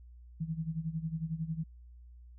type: tone with tremolo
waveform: sine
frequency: 161.3 Hz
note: E3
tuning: 37 cents flat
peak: -30 dBFS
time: 0.4-1.64 s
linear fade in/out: 10 ms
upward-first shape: sine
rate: 11 Hz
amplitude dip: 80%
effects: added 60 Hz sine -50 dBFS peak until 2.38 s